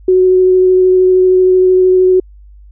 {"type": "tone with vibrato", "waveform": "sine", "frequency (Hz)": 370, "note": "F#4", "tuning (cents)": 0, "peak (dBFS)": -5, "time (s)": [0.08, 2.2], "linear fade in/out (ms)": 5, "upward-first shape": "sine", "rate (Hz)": 13, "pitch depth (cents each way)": 10, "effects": ["added 50 Hz sine -35 dBFS peak until 2.71 s"]}